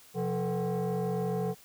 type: tone with frequency modulation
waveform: sine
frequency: 130 Hz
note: C3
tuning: 11 cents flat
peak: -26 dBFS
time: 0.14-1.55 s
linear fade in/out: 50 ms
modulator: 307 Hz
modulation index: 1.7
effects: tanh soft clip ceiling -26 dBFS + white hiss -56 dBFS RMS until 1.64 s